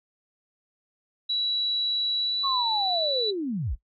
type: tone with pitch glide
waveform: sine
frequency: 3921 to 3951 Hz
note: B7 to B7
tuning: -13 to 0 cents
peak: -24 dBFS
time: 1.29-3.31 s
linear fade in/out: 10 ms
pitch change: +13 cents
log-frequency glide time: 2.17-2.38 s
type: linear sweep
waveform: sine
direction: down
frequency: 1116 to 31 Hz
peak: -26 dBFS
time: 2.43-3.76 s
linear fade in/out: 20 ms
effects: noise-tail reverb RT60 0.1 s tail -17 dB re dry